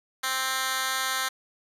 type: tone with high-pass filter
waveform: 10% pulse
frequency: 262.4 Hz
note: C4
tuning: 5 cents sharp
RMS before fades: -28 dBFS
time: 0.23-1.29 s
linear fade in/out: 10 ms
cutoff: 1600 Hz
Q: 0.81
effects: resampled to 32000 Hz